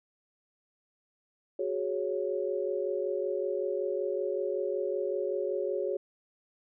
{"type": "chord", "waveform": "sine", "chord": "F# suspended second", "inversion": "none", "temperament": "equal", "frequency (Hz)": [370, 415.3, 554.4], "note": ["F#4", "G#4", "C#5"], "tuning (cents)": [0, 0, 0], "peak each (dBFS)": -33, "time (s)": [1.59, 5.97], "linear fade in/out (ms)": 5, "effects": []}